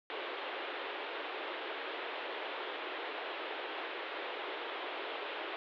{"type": "band-pass noise", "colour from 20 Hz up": "pink", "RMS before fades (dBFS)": -41, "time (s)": [0.1, 5.56], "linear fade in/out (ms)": 0, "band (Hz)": [340, 3600], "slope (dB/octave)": 48, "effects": []}